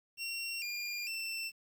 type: tone with pitch steps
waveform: 25% pulse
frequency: 2735 / 2406 / 2683 Hz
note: F7 / D7 / E7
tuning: -37 / +41 / +30 cents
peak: -33 dBFS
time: 0.17-1.52 s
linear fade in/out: 50 ms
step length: 450 ms
effects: 11-bit